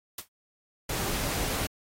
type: noise with exponential decay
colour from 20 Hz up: white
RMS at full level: -31 dBFS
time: 0.18-0.28 s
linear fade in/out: 5 ms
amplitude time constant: 20 ms
type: noise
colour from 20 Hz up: pink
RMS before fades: -31 dBFS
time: 0.89-1.67 s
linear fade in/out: 5 ms
effects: AAC 48 kbps